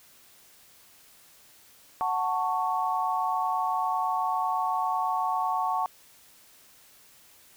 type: chord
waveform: sine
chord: F# minor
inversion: none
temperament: just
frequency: 740 / 888 / 1110 Hz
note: F#5 / A5 / C#6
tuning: 0 / +16 / +2 cents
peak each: -29 dBFS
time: 2.01-5.86 s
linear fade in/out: 0 ms
effects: white hiss -56 dBFS RMS until 7.56 s